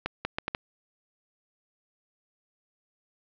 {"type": "accelerating click train", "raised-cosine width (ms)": 0.3, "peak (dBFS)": -12, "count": 5, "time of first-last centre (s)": [0.06, 0.549], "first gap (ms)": 190, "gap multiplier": 0.71, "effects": ["low-pass 4000 Hz 12 dB/octave", "9-bit"]}